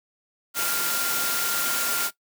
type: tone in noise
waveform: sine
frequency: 1396.9 Hz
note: F6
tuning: in tune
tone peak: -30 dBFS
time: 0.54-2.11 s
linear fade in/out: 50 ms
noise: white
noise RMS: -26 dBFS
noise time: 0.54-2.11 s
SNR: -7 dB
effects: noise-tail reverb RT60 0.1 s tail -17 dB re dry + high-pass 200 Hz 12 dB/octave